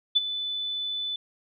sine tone with ADSR envelope, 3497 Hz, A7, 11 cents flat, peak -15 dBFS, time 0.15-1.16 s, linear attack 17 ms, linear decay 25 ms, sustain -13 dB, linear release 3 ms, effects none

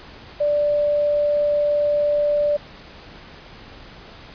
sine tone, 587.3 Hz, D5, in tune, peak -16 dBFS, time 0.4-2.57 s, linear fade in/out 10 ms, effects pink hiss -42 dBFS RMS until 4.34 s + resampled to 11025 Hz

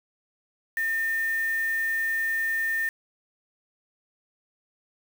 sine tone with quantisation, 1810 Hz, A6, 48 cents sharp, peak -24 dBFS, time 0.77-2.89 s, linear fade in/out 2 ms, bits 6, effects none

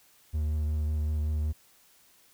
triangle tone with vibrato, 76.2 Hz, D#2, 36 cents flat, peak -24 dBFS, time 0.33-1.53 s, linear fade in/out 20 ms, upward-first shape triangle, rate 5.4 Hz, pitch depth 19 cents each way, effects white hiss -61 dBFS RMS until 2.33 s

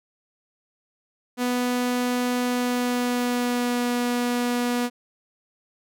sawtooth tone with pitch glide, 246.9 to 243.2 Hz, B3 to B3, 0 to -26 cents, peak -18 dBFS, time 1.37-4.9 s, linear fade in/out 50 ms, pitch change -26 cents, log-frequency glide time 2.43-3.87 s, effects none

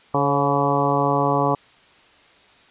harmonic tone with a mistuned harmonic, 142.1 Hz, C#3, 43 cents sharp, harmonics 1 / 2 / 3 / 4 / 5 / 6 / 7 / 8, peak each -25 / -25 / -25 / -25 / -25 / -25 / -25 / -25 dBFS, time 0.14-1.55 s, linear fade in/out 5 ms, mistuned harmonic 4, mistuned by -44 cents, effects white hiss -52 dBFS RMS until 2.7 s + resampled to 8000 Hz

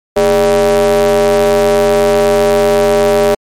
square ring-modulated tone, 92 Hz, F#2, 9 cents flat, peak -5 dBFS, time 0.16-3.35 s, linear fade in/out 10 ms, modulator 504 Hz, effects MP3 64 kbps

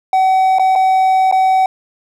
triangle tone with dropouts, 757 Hz, F#5, 39 cents sharp, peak -7 dBFS, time 0.13-1.66 s, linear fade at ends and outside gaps 2 ms, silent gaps 0.586-0.595 / 0.754-0.758 / 1.314-1.324 s, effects none

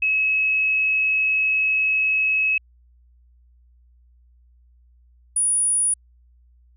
sine tone pair in turn, 2572 / 9711 Hz, E7 / D#9, -43 / -43 cents, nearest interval octave + major seventh, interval 2300 cents, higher second, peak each -17 dBFS, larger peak neither, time 0.02-2.58 / 5.36-5.94 s, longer first, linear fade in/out 5 ms, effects added 60 Hz sine -52 dBFS peak until 6.76 s

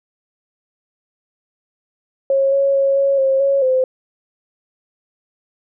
sine tone with pitch steps, 544 / 552 / 548 / 552 / 536 / 552 / 517 Hz, C#5 / C#5 / C#5 / C#5 / C5 / C#5 / C5, -33 / -7 / -20 / -7 / +42 / -7 / -21 cents, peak -12 dBFS, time 2.3-3.84 s, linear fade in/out 2 ms, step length 220 ms, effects none

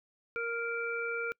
harmonic tone, 466.2 Hz, A#4, in tune, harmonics 1 / 3 / 5, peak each -36 / -35 / -39 dBFS, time 0.36-1.32 s, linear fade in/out 0 ms, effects noise-tail reverb RT60 0.1 s tail -26 dB re dry

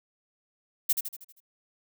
violet noise with echo, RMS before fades -22 dBFS, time 0.89-0.93 s, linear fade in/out 10 ms, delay 79 ms, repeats 6, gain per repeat -6 dB, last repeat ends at 1.404 s, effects none

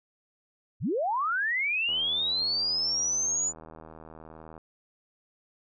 sine linear sweep, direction up, 68.6 to 7040 Hz, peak -25 dBFS, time 0.8-3.53 s, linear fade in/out 50 ms
click train, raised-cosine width 1 ms, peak -32 dBFS, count 215, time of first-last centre 1.89-4.578 s, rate 79.6 Hz
effects none

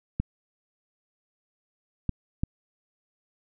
clicks, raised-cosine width 5 ms, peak -13 dBFS, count 3, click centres 0.2 / 2.093 / 2.435 s, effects none

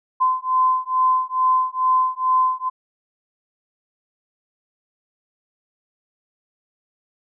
sine beating tone pair, 1027 / 1029.3 Hz, C6 / C6, -33 / -29 cents, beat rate 2.3 Hz, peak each -19 dBFS, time 0.2-2.7 s, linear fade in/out 20 ms, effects none

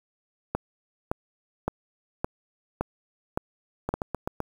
two click trains, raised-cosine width 1 ms, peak -14 / -11 dBFS, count 5 / 7, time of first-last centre 3.89-4.403 / 0.55-3.94 s, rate 7.79 / 1.77 Hz, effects 7-bit

